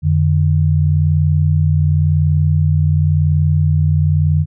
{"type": "tone pair together", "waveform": "sine", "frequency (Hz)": [89.4, 150.35], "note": ["F2", "D3"], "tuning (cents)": [41, 41], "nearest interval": "major sixth", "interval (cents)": 900, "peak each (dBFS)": -13, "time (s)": [0.02, 4.46], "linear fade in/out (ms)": 50, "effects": []}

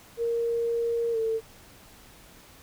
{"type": "tone with pitch glide", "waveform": "sine", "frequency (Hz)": [466.2, 447.5], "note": ["A#4", "A4"], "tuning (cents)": [0, 29], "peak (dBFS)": -24, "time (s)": [0.17, 1.41], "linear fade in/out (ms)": 50, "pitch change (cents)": -71, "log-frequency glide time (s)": [1.12, 1.17], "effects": ["pink hiss -52 dBFS RMS until 2.62 s"]}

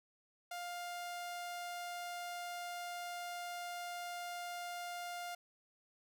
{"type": "tone", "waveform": "sawtooth", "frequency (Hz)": 703, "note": "F5", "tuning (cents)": 11, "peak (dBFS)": -38, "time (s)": [0.51, 5.35], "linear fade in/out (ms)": 5, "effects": []}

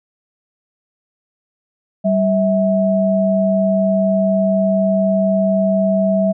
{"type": "tone pair together", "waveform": "sine", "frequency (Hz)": [194.09, 650], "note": ["G3", "E5"], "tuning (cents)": [-17, -24], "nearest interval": "octave + major sixth", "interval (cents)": 2093, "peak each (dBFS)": -15, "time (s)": [2.04, 6.33], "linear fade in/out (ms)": 20, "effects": []}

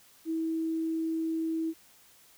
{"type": "tone", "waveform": "sine", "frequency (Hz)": 323.7, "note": "E4", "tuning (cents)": -31, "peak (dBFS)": -28, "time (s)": [0.25, 1.74], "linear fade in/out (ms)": 50, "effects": ["white hiss -59 dBFS RMS until 2.37 s"]}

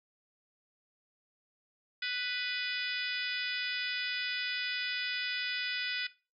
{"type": "harmonic tone", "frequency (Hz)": 495.3, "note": "B4", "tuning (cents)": 5, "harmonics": [3, 4, 5, 6, 7, 8, 9, 10], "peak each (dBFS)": [-38, -39, -40, -44, -40, -45, -47, -42], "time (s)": [2.02, 6.07], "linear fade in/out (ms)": 5, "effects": ["noise-tail reverb RT60 0.3 s tail -18 dB re dry"]}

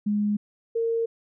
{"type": "tone pair in turn", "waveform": "sine", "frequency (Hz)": [207.7, 458.5], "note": ["G#3", "A#4"], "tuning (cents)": [0, -29], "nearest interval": "octave + major second", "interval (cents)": 1371, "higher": "second", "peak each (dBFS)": [-21, -22], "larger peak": "first", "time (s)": [[0.06, 0.37], [0.75, 1.06]], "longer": "neither", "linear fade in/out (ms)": 10, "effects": []}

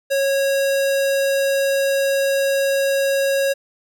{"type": "tone", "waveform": "square", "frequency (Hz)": 549, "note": "C#5", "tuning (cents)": -17, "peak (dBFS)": -17, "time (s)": [0.1, 3.54], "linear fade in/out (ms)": 20, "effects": []}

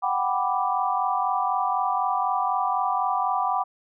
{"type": "chord", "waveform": "sine", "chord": "G major seventh", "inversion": "third", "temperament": "equal", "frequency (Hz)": [740, 784, 987.8, 1174.7], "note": ["F#5", "G5", "B5", "D6"], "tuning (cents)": [0, 0, 0, 0], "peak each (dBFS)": -27, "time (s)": [0.02, 3.64], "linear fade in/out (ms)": 20, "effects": []}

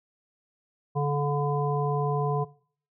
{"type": "harmonic tone", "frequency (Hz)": 144.4, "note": "D3", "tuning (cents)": -29, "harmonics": [1, 3, 5, 7], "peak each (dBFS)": [-25, -30, -32, -33], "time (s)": [0.95, 2.45], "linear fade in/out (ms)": 20, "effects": ["noise-tail reverb RT60 0.5 s tail -20 dB re dry"]}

